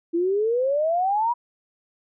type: exponential sweep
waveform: sine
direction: up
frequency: 329.6 to 980 Hz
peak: -19 dBFS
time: 0.13-1.34 s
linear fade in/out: 20 ms
effects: none